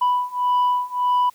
sine beating tone pair, 988 / 989.7 Hz, B5 / B5, 0 / +3 cents, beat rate 1.7 Hz, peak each -19 / -18 dBFS, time 0.01-1.3 s, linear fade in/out 10 ms, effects tanh soft clip ceiling -14 dBFS + white hiss -55 dBFS RMS until 1.34 s

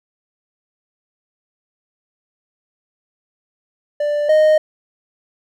triangle tone pair in turn, 589 / 618.5 Hz, D5 / D#5, +5 / -10 cents, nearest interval minor second, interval 85 cents, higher second, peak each -14 / -7 dBFS, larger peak second, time 4-4.29 / 4.29-4.58 s, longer neither, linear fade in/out 5 ms, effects none

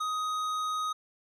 sine tone with tanh clipping, 1253 Hz, D#6, 12 cents sharp, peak -31 dBFS, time 0-0.93 s, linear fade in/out 10 ms, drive 13 dB, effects none

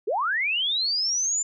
sine linear sweep, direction up, 356.1 to 7200 Hz, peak -22 dBFS, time 0.07-1.43 s, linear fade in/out 10 ms, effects none

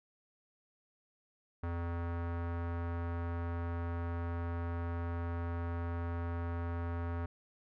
square tone with low-pass filter, 85.3 Hz, F2, 40 cents flat, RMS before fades -37 dBFS, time 1.63-7.26 s, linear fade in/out 5 ms, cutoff 1400 Hz, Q 1.6, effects none

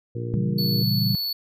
harmonic tone, 58.7 Hz, A#1, 13 cents sharp, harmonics 2 / 3 / 4 / 5 / 6 / 7 / 8, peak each -28 / -40 / -39 / -40 / -36 / -42 / -36 dBFS, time 0.15-0.83 s, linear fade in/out 5 ms
sine chord, A# diminished seventh, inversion none, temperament equal, 116.54 / 138.59 / 164.81 / 196 Hz, A#2 / C#3 / E3 / G3, 0 / 0 / 0 / 0 cents, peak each -24 / -26 / -28 / -25 dBFS, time 0.34-1.15 s, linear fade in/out 0 ms
square tone, 4435 Hz, C#8, in tune, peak -25 dBFS, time 0.58-1.33 s, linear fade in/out 5 ms
effects none

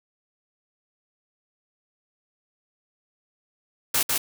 white noise with echo, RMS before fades -22 dBFS, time 3.94-4.03 s, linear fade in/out 5 ms, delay 150 ms, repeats 1, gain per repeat -2 dB, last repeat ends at 4.18 s, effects none

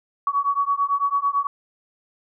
sine beating tone pair, 1123 / 1132 Hz, C#6 / C#6, +22 / +36 cents, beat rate 9 Hz, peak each -22 dBFS, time 0.27-1.47 s, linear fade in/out 2 ms, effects none

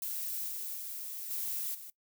violet noise with level steps, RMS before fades -37 / -39 / -41 / -36 / -47 dBFS, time 0.02-1.9 s, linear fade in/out 2 ms, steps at 0.48 / 0.74 / 1.3 / 1.74 s, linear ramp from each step 10 ms, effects noise-tail reverb RT60 0.1 s tail -20 dB re dry

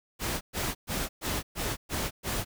pink noise bursts, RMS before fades -31 dBFS, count 7, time 0.19-2.45 s, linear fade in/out 50 ms, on 220 ms, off 120 ms, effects none

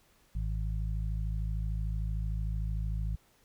harmonic tone, 53.3 Hz, G#1, 46 cents sharp, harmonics 1 / 2 / 3, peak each -31 / -37 / -41 dBFS, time 0.35-3.16 s, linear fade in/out 5 ms, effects pink hiss -66 dBFS RMS until 3.44 s

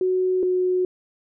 sine tone pair in turn, 370 / 366 Hz, F#4 / F#4, 0 / -19 cents, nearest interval unison, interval 19 cents, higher first, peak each -18 dBFS, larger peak neither, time 0.01-0.43 / 0.43-0.85 s, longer neither, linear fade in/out 2 ms, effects none

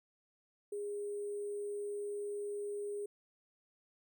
sine tone with sample-and-hold, 410.3 Hz, G#4, 21 cents flat, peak -37 dBFS, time 0.72-3.06 s, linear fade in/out 5 ms, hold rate 8820 Hz, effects none

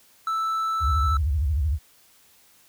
triangle tone, 1318.5 Hz, E6, in tune, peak -21 dBFS, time 0.27-1.17 s, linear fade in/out 2 ms
sine tone with vibrato, 73.42 Hz, D2, in tune, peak -20 dBFS, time 0.8-1.79 s, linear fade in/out 50 ms, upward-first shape sine, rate 13 Hz, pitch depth 240 cents each way
effects white hiss -57 dBFS RMS until 2.68 s

